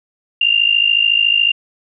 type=tone with amplitude modulation; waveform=sine; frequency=2794 Hz; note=F7; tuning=in tune; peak=-7 dBFS; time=0.41-1.52 s; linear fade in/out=5 ms; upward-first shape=sine; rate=53.9 Hz; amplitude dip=80%; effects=none